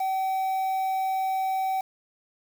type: tone with quantisation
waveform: triangle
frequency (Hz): 763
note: G5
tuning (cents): -47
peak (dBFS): -22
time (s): 0-1.81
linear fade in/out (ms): 5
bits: 7
effects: none

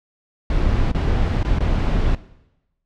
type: noise with dropouts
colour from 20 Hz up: brown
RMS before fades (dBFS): -18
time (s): 0.5-2.15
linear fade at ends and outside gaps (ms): 2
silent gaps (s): 0.916-0.947 / 1.431-1.448 / 1.587-1.605
effects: noise-tail reverb RT60 0.9 s tail -17 dB re dry + low-pass 4000 Hz 12 dB/octave

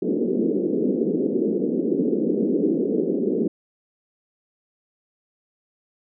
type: band-pass noise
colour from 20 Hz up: white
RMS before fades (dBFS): -22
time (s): 0.02-3.48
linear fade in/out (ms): 5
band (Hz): 190 to 440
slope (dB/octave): 48
effects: none

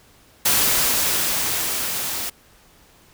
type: noise with level ramp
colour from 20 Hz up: white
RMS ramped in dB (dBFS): -17 to -27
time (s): 0.45-2.3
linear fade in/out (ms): 10
effects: pink hiss -53 dBFS RMS until 3.13 s

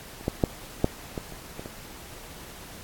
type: clicks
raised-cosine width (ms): 2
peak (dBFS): -27 / -11 / -6 / -6 / -16 / -29 / -22 / -24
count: 8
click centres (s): 0.211 / 0.281 / 0.438 / 0.844 / 1.178 / 1.323 / 1.595 / 1.659
effects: pink hiss -44 dBFS RMS until 2.83 s + AAC 64 kbps

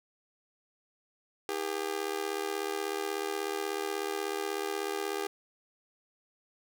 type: tone with amplitude modulation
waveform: sawtooth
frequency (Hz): 401.6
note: G4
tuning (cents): +42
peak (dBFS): -24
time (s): 1.49-5.27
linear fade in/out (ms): 0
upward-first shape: sine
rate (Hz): 76.4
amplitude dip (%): 90
effects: none

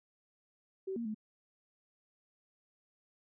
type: tone with pitch steps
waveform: sine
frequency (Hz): 382.4 / 233.5 / 215.3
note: G4 / A#3 / A3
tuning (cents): -43 / +3 / -37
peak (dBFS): -35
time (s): 0.87-1.146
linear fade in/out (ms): 10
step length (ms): 92
effects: none

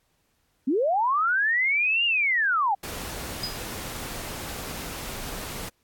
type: linear two-way sweep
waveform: sine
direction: up then down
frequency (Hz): 233.1 to 2857 to 751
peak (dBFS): -20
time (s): 0.67-2.75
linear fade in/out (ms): 10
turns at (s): 2.05
type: noise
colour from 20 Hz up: pink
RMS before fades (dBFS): -35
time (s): 2.83-5.69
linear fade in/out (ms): 5
type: tone with exponential decay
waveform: sine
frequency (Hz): 4961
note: D#8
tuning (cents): -6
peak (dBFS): -25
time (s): 3.43-3.63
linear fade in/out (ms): 5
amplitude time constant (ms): 42
effects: pink hiss -70 dBFS RMS until 5.83 s + AAC 64 kbps

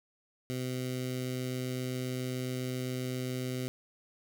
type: tone with notch filter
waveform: 15% pulse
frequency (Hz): 127.4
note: C3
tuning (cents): -46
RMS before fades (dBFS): -35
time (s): 0.5-3.68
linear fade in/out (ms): 0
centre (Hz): 1000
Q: 0.61
effects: 9-bit

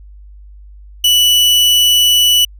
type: tone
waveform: 40% pulse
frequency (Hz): 2960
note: F#7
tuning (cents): 0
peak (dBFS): -7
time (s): 1.04-2.45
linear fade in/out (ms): 5
effects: added 50 Hz sine -34 dBFS peak until 2.59 s

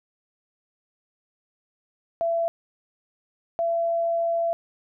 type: tone pair in turn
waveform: sine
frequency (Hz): 671 / 673.5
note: E5 / E5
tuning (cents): +31 / +37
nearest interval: unison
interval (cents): 6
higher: second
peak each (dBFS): -21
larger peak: neither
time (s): 2.21-2.48 / 3.59-4.53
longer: second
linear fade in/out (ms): 0
effects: none

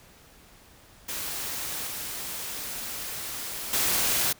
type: noise with level steps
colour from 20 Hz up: white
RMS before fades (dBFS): -33 / -35 / -25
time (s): 1.08-4.33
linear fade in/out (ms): 10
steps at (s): 1.87 / 3.73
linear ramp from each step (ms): 5
effects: pink hiss -54 dBFS RMS until 4.39 s

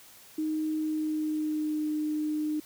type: tone with pitch glide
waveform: sine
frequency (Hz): 311.1 to 304.5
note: D#4 to D#4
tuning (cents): 0 to -37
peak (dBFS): -27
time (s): 0.38-2.6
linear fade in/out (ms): 5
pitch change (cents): -37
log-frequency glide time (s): 0.73-1.89
effects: white hiss -53 dBFS RMS until 2.65 s

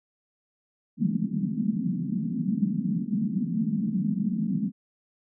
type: band-pass noise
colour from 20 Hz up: white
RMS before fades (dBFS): -27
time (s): 0.97-4.72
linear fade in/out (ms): 50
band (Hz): 170 to 230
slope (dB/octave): 48
effects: none

